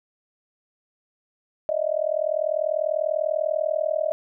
sine tone with amplitude modulation, 622.3 Hz, D#5, in tune, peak -17 dBFS, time 1.69-4.12 s, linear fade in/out 0 ms, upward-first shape sine, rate 40.1 Hz, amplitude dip 100%, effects none

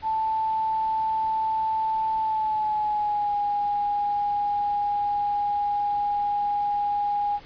sine tone with pitch glide, 880 to 821.1 Hz, A5 to G#5, 0 to -20 cents, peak -22 dBFS, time 0.02-7.4 s, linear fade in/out 50 ms, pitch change -120 cents, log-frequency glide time 2.18-3.35 s, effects pink hiss -48 dBFS RMS until 7.45 s + resampled to 11025 Hz

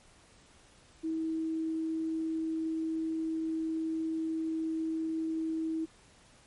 sine tone, 321.5 Hz, E4, 43 cents flat, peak -30 dBFS, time 1.03-5.86 s, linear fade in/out 20 ms, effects pink hiss -60 dBFS RMS until 6.46 s + MP3 48 kbps

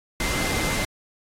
sine tone in noise, 2079 Hz, C7, 12 cents flat, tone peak -31 dBFS, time 0.2-0.85 s, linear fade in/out 2 ms, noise pink, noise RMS -26 dBFS, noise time 0.2-0.85 s, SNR -8 dB, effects low-pass 11000 Hz 12 dB/octave + AAC 48 kbps

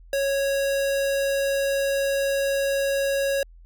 square tone, 552 Hz, C#5, 7 cents flat, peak -22 dBFS, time 0.13-3.43 s, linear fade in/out 2 ms, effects added 42 Hz sine -45 dBFS peak until 3.65 s

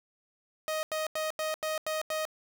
sawtooth tone bursts, 625 Hz, D#5, 8 cents sharp, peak -26 dBFS, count 7, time 0.68-2.252 s, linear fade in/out 0 ms, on 150 ms, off 87 ms, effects none

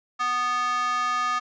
square tone with high-pass filter, 246.9 Hz, B3, in tune, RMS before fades -25 dBFS, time 0.19-1.4 s, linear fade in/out 20 ms, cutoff 1200 Hz, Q 4.2, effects resampled to 16000 Hz

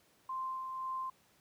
sine tone with tremolo, 1045 Hz, C6, 2 cents flat, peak -35 dBFS, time 0.29-1.1 s, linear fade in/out 5 ms, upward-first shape sine, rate 1.9 Hz, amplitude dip 35%, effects pink hiss -68 dBFS RMS until 1.4 s + high-pass 100 Hz 12 dB/octave

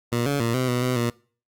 15% pulse tone with pitch steps, 119.1 / 142.2 / 116.3 / 128.2 / 123.2 / 126.5 / 118.7 Hz, A#2 / C#3 / A#2 / C3 / B2 / B2 / A#2, +38 / +45 / -4 / -35 / -4 / +42 / +32 cents, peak -15 dBFS, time 0.12-1.1 s, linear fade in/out 5 ms, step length 140 ms, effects noise-tail reverb RT60 0.4 s tail -22 dB re dry + Opus 48 kbps

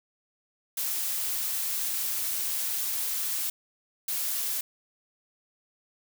blue noise bursts at uneven times, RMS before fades -30 dBFS, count 2, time 0.77-3.5 / 4.08-4.61 s, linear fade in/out 5 ms, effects none

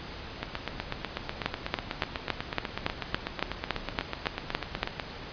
two click trains, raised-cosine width 0.3 ms, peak -9 / -14 dBFS, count 13 / 38, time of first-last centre 1.46-4.831 / 0.43-4.998 s, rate 3.56 / 8.1 Hz, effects pink hiss -41 dBFS RMS until 5.32 s + resampled to 11025 Hz

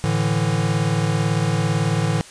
square chord, A suspended fourth, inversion none, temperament equal, 110 / 146.83 / 164.81 Hz, A2 / D3 / E3, 0 / 0 / 0 cents, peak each -23 dBFS, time 0.04-2.21 s, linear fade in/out 0 ms, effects white hiss -42 dBFS RMS until 2.3 s + resampled to 22050 Hz

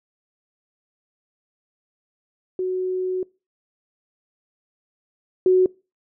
sine tone pair in turn, 370 / 370 Hz, F#4 / F#4, 0 / 0 cents, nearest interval unison, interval 0 cents, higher neither, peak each -21 / -12 dBFS, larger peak second, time 2.59-3.23 / 5.46-5.66 s, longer first, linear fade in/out 2 ms, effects noise-tail reverb RT60 0.3 s tail -24 dB re dry

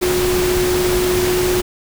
sine tone in noise, 362.1 Hz, F#4, 37 cents flat, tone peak -15 dBFS, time 0.01-1.62 s, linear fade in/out 20 ms, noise pink, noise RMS -21 dBFS, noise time 0.01-1.62 s, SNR +3 dB, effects none

